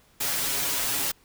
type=noise with comb filter; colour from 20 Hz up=white; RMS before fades=-27 dBFS; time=0.2-1.12 s; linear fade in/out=10 ms; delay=7.2 ms; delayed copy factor=+0.85; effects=pink hiss -60 dBFS RMS until 1.24 s